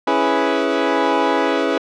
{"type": "chord", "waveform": "20% pulse", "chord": "C# minor seventh", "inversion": "none", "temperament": "equal", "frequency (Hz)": [277.2, 329.6, 415.3, 493.9], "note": ["C#4", "E4", "G#4", "B4"], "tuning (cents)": [0, 0, 0, 0], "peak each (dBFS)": -16, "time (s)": [0.07, 1.78], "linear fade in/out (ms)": 5, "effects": ["low-pass 3000 Hz 12 dB/octave"]}